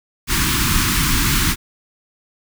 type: band-stop noise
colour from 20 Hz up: pink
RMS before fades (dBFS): -17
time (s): 0.27-1.56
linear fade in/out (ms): 50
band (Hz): 340 to 1000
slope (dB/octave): 48
effects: none